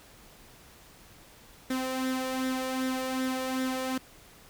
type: tone with flanger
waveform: sawtooth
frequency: 259.5 Hz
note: C4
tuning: 14 cents flat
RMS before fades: -31 dBFS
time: 1.7-3.98 s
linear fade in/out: 5 ms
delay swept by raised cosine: 0.54 to 1.74 ms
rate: 2.6 Hz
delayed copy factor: +0.55
effects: pink hiss -54 dBFS RMS until 4.49 s